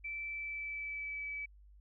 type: tone with pitch glide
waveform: sine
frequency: 2327 to 2295 Hz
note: D7 to D7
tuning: -17 to -40 cents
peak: -38 dBFS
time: 0.04-1.46 s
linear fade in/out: 10 ms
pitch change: -23 cents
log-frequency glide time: 0.24-1.26 s
effects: added 50 Hz sine -56 dBFS peak until 1.8 s